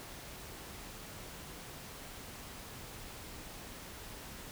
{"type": "silence", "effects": ["pink hiss -48 dBFS RMS until 4.51 s"]}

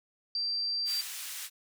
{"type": "tone", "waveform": "sine", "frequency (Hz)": 4699, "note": "D8", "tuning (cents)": 0, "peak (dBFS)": -29, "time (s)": [0.35, 1.01], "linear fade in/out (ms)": 2}
{"type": "band-pass noise", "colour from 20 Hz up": "white", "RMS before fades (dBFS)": -40, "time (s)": [0.85, 1.5], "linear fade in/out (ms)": 50, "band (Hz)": [1600, 14000], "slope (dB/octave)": 12}
{"effects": []}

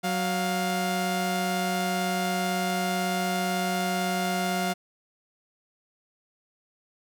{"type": "tone pair together", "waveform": "sawtooth", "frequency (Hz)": [185.5, 704], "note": ["F#3", "F5"], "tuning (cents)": [5, 14], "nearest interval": "octave + major seventh", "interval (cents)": 2309, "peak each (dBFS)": -24, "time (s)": [0.03, 4.74], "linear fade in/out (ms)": 20, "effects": []}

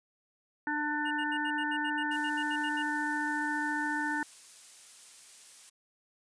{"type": "harmonic tone", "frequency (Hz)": 297.6, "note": "D4", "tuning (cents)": 23, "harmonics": [1, 3, 5, 6], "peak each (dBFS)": [-35, -35, -35, -35], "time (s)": [0.67, 4.23], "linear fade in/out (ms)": 2}
{"type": "tone bursts", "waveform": "triangle", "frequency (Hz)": 2848, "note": "F7", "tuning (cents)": 33, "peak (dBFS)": -37, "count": 14, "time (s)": [1.05, 2.826], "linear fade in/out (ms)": 10, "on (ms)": 60, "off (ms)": 72}
{"type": "noise", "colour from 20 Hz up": "blue", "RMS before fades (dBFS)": -49, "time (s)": [2.11, 5.7], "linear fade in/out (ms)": 10}
{"effects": ["resampled to 22050 Hz"]}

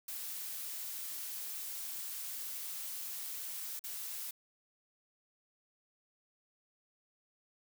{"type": "noise with dropouts", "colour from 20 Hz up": "blue", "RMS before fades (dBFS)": -42, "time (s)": [0.08, 4.31], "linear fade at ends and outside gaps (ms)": 5, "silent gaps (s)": [3.794, 3.839], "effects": []}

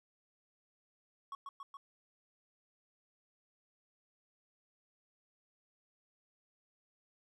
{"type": "tone with echo", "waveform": "triangle", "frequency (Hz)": 1108.7, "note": "C#6", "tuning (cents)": 0, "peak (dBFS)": -39, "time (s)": [1.32, 1.35], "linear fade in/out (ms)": 2, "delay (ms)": 140, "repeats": 3, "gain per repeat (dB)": -2, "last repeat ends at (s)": 1.77, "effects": []}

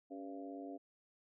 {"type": "harmonic tone with a mistuned harmonic", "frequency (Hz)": 98, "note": "G2", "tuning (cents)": 0, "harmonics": [3, 4, 5, 6, 7], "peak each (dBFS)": [-46, -53, -54, -56, -51], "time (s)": [0.1, 0.78], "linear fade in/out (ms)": 20, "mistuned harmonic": 3, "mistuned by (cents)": -72, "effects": []}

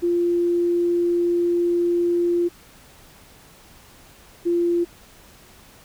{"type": "tone pair in turn", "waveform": "sine", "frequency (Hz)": [346.9, 345], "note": ["F4", "F4"], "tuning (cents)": [-12, -21], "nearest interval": "unison", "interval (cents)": 9, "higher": "first", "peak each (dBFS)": -17, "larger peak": "neither", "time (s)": [[0.02, 2.49], [4.45, 4.85]], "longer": "first", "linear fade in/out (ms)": 20, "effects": ["pink hiss -49 dBFS RMS until 5.84 s"]}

